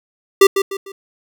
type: tone with echo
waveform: square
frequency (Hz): 392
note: G4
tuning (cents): 0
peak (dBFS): -5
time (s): 0.41-0.47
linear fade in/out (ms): 5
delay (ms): 150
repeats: 3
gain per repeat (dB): -9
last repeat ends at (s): 0.92
effects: none